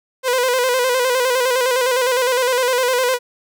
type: tone with vibrato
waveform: sawtooth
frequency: 504 Hz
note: B4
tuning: 35 cents sharp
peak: -11 dBFS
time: 0.23-3.19 s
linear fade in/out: 50 ms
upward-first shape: square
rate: 9.8 Hz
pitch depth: 55 cents each way
effects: none